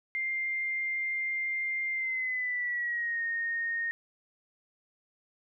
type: tone with pitch glide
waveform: sine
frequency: 2102 to 1851.2 Hz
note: C7 to A#6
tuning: +7 to -13 cents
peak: -29 dBFS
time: 0.15-3.91 s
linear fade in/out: 0 ms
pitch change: -220 cents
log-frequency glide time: 1.93-3.22 s
effects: none